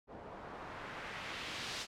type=noise with low-pass filter sweep; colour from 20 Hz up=white; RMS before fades=-45 dBFS; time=0.07-1.87 s; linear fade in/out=50 ms; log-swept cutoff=630 to 4900 Hz; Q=1.1; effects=none